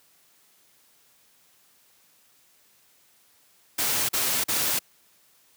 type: noise bursts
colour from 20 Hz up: white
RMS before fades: -25 dBFS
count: 3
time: 3.78-4.792 s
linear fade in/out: 10 ms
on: 310 ms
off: 41 ms
effects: white hiss -61 dBFS RMS until 5.56 s + high-pass 80 Hz 12 dB/octave